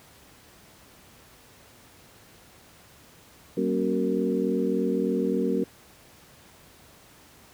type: tone cluster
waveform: sine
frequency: 191.6 / 235 / 274.9 / 376.2 / 464.2 Hz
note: G3 / A#3 / C#4 / F#4 / A#4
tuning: -39 / +14 / -14 / +29 / -7 cents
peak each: -29 dBFS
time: 3.57-5.64 s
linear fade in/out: 5 ms
effects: pink hiss -53 dBFS RMS until 7.53 s + high-pass 60 Hz 12 dB/octave